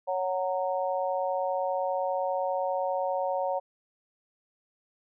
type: harmonic tone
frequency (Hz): 185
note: F#3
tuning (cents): 0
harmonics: 3 / 4 / 5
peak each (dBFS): -29 / -31 / -33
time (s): 0.07-3.6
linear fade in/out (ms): 20
effects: none